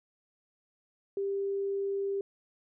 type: tone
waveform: sine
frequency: 395.6 Hz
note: G4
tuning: 16 cents sharp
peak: -29 dBFS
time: 1.17-2.21 s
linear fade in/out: 2 ms
effects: none